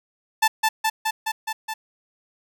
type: tone with echo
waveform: sawtooth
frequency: 880 Hz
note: A5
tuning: in tune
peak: -11 dBFS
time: 0.42-0.48 s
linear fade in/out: 10 ms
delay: 210 ms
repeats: 6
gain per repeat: -2 dB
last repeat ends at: 1.74 s
effects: none